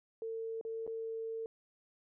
sine tone with dropouts, 450.2 Hz, A4, 40 cents sharp, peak -37 dBFS, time 0.22-1.46 s, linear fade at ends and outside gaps 1 ms, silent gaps 0.612-0.65 / 0.866-0.876 s, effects none

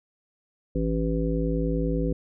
harmonic tone, 55 Hz, A1, in tune, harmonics 1 / 3 / 5 / 7 / 9, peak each -27 / -28 / -29 / -33 / -31 dBFS, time 0.75-2.13 s, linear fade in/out 5 ms, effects none

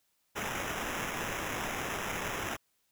violet noise with sample-and-hold, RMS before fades -36 dBFS, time 0.35-2.57 s, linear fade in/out 20 ms, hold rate 4410 Hz, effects white hiss -75 dBFS RMS until 2.91 s

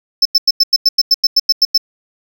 triangle tone bursts, 5274 Hz, E8, in tune, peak -5 dBFS, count 13, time 0.22-1.778 s, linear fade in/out 5 ms, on 34 ms, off 93 ms, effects none

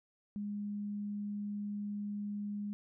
sine tone, 205.6 Hz, G#3, 17 cents flat, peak -36 dBFS, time 0.36-2.73 s, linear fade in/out 0 ms, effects none

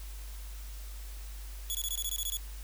10% pulse tone bursts, 3391 Hz, G#7, 35 cents sharp, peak -24 dBFS, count 10, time 1.7-2.369 s, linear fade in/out 0 ms, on 48 ms, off 21 ms, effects added 50 Hz sine -40 dBFS peak until 2.63 s + white hiss -52 dBFS RMS until 2.63 s

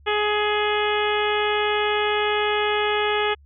harmonic tone, 419.4 Hz, G#4, 17 cents sharp, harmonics 1 / 2 / 3 / 4 / 5 / 6 / 7 / 8, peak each -23 / -26 / -28 / -29 / -30 / -31 / -31 / -32 dBFS, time 0.06-3.35 s, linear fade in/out 20 ms, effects added 71 Hz sine -48 dBFS peak until 3.45 s

